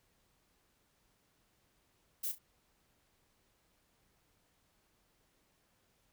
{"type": "noise with echo", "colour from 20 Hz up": "violet", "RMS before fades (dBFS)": -37, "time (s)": [2.23, 2.32], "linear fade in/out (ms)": 10, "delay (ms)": 34, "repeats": 2, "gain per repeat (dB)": -11, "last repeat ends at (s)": 2.388, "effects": ["pink hiss -74 dBFS RMS until 6.12 s"]}